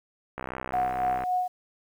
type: click train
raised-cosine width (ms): 0.5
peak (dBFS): -17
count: 56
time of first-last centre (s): 0.38-1.237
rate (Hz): 64.2
type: tone with tremolo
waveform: sine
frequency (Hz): 730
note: F#5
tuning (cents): -24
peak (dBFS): -22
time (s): 0.73-1.48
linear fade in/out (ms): 10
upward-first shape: sine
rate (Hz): 3.6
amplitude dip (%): 55
effects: low-pass 2000 Hz 12 dB/octave + 9-bit

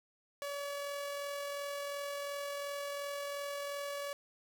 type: tone with amplitude modulation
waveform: sawtooth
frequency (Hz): 569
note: C#5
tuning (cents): +45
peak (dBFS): -33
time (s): 0.42-4.13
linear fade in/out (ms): 0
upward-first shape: sine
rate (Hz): 42.8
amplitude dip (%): 25
effects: none

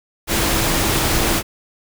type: tone in noise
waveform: sine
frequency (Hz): 329.6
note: E4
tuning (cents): 0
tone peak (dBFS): -27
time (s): 0.27-1.43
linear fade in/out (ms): 50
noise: pink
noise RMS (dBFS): -18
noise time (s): 0.27-1.43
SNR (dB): -12
effects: none

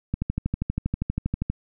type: click train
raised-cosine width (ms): 5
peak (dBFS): -12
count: 18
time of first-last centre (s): 0.14-1.5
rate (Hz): 12.5
effects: none

